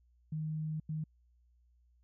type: tone bursts at uneven times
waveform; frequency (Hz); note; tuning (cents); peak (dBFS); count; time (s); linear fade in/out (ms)
sine; 155.56; D#3; 0; -34; 2; 0.32-0.8 / 0.89-1.04; 5
effects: added 60 Hz sine -65 dBFS peak until 2.03 s